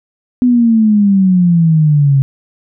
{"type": "exponential sweep", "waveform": "sine", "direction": "down", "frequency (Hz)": [251.8, 134.7], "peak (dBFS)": -6, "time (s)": [0.42, 2.22], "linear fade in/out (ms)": 0, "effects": []}